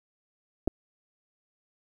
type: clicks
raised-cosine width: 2 ms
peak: -14 dBFS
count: 2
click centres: 0.675 / 0.678 s
effects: 9-bit